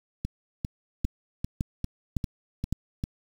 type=two click trains; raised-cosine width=5 ms; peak=-17 / -14 dBFS; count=8 / 4; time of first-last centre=0.25-3.039 / 1.05-2.726 s; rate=2.51 / 1.79 Hz; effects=7-bit